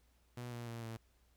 sawtooth tone with pitch steps, 121.8 / 119.02 / 116.3 / 113.64 Hz, B2 / A#2 / A#2 / A#2, -24 / +36 / -4 / -44 cents, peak -39 dBFS, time 0.37-0.97 s, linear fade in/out 5 ms, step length 150 ms, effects added 60 Hz sine -70 dBFS peak until 1.36 s + pink hiss -75 dBFS RMS until 1.36 s

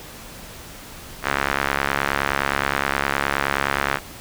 sawtooth tone with band-pass filter, 69.6 Hz, C#2, 8 cents sharp, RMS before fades -23 dBFS, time 1.22-4 s, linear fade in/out 50 ms, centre 1600 Hz, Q 1.5, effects pink hiss -39 dBFS RMS until 4.2 s

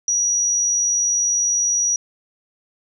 sine tone, 5800 Hz, F#8, 35 cents flat, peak -16 dBFS, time 0.08-1.96 s, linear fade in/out 2 ms, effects none

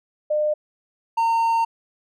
sine / triangle tone pair in turn, 604 / 915 Hz, D5 / A#5, +48 / -32 cents, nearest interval perfect fifth, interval 720 cents, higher second, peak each -18 / -15 dBFS, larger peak second, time 0.3-0.54 / 1.17-1.65 s, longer second, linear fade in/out 10 ms, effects none

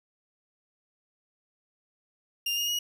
30% pulse tone with pitch steps, 2800 / 2847 / 2895 Hz, F7 / F7 / F#7, +4 / +33 / -38 cents, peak -24 dBFS, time 2.46-2.79 s, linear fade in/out 5 ms, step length 110 ms, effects none

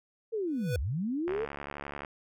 sine linear two-way sweep, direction down then up, 466.2 to 58.27 to 466.2 Hz, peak -29 dBFS, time 0.32-1.46 s, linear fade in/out 20 ms, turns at 0.8 s
square tone with exponential growth, 493.9 Hz, B4, in tune, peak -29 dBFS, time 0.47-0.76 s, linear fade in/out 2 ms, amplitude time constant 61 ms
click train, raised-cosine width 0.5 ms, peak -23 dBFS, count 56, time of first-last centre 1.28-2.048 s, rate 71.6 Hz
effects none

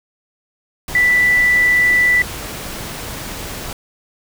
sine tone in noise, 1975.5 Hz, B6, in tune, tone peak -10 dBFS, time 0.95-2.22 s, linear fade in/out 2 ms, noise pink, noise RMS -28 dBFS, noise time 0.88-3.73 s, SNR +15 dB, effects none

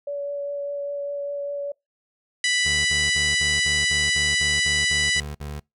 sine tone with vibrato, 570 Hz, C#5, 48 cents sharp, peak -26 dBFS, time 0.07-1.72 s, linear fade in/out 5 ms, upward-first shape triangle, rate 5 Hz, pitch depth 12 cents each way
harmonic tone, 987.8 Hz, B5, in tune, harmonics 2 / 3 / 4 / 5 / 6 / 7 / 8 / 9 / 10, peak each -22 / -26 / -28 / -30 / -32 / -33 / -34 / -35 / -36 dBFS, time 2.44-5.2 s, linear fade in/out 2 ms
25% pulse tone bursts, 73.42 Hz, D2, in tune, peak -27 dBFS, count 12, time 2.65-5.6 s, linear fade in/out 10 ms, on 200 ms, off 50 ms
effects noise-tail reverb RT60 0.2 s tail -26 dB re dry

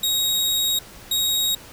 sawtooth tone pair in turn, 3782 / 3782 Hz, A#7 / A#7, +24 / +24 cents, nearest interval unison, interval 0 cents, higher neither, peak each -16 dBFS, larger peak neither, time 0.03-0.79 / 1.11-1.55 s, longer first, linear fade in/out 5 ms, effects pink hiss -43 dBFS RMS until 1.72 s

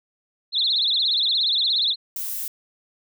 sine tone with vibrato, 3822 Hz, A#7, 43 cents sharp, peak -18 dBFS, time 0.52-1.96 s, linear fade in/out 50 ms, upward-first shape triangle, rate 17 Hz, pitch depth 230 cents each way
violet noise, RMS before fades -29 dBFS, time 2.16-2.48 s, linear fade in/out 2 ms
effects none

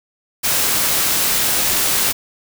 white noise, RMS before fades -17 dBFS, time 0.43-2.13 s, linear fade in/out 20 ms, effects none

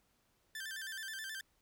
sawtooth tone with vibrato, 1661.2 Hz, G#6, in tune, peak -38 dBFS, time 0.55-1.41 s, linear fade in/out 2 ms, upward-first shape square, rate 9.4 Hz, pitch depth 99 cents each way, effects pink hiss -75 dBFS RMS until 1.61 s

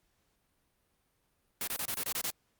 white noise bursts, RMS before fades -34 dBFS, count 8, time 1.61-2.304 s, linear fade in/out 2 ms, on 64 ms, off 26 ms, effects pink hiss -75 dBFS RMS until 2.59 s + Opus 48 kbps

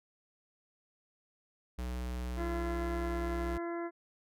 square tone with pitch glide, 61.74 to 60.89 Hz, B1 to B1, 0 to -24 cents, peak -36 dBFS, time 1.78-3.58 s, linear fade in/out 10 ms, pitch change -24 cents, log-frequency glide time 1.89-3.3 s
harmonic tone, 340.6 Hz, F4, 43 cents flat, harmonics 1 / 2 / 3 / 4 / 5 / 6, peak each -36 / -42 / -46 / -48 / -50 / -52 dBFS, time 2.36-3.91 s, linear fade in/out 50 ms
effects none

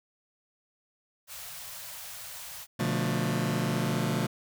white band-stop noise, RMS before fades -42 dBFS, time 1.27-2.67 s, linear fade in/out 50 ms, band 170 to 520 Hz, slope 48 dB/octave
sawtooth chord, B half-diminished seventh, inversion none, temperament just, 123.47 / 148.16 / 177.8 / 222.2 Hz, B2 / D3 / F3 / A3, 0 / +16 / +31 / +17 cents, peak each -28 dBFS, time 2.79-4.27 s, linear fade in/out 10 ms
effects none

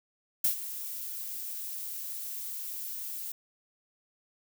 violet noise with ADSR envelope, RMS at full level -24 dBFS, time 0.44-3.32 s, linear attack 6 ms, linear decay 100 ms, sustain -14 dB, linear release 4 ms, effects none

